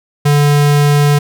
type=tone; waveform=square; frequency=145.5 Hz; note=D3; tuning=16 cents flat; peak=-8 dBFS; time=0.25-1.19 s; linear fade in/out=10 ms; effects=none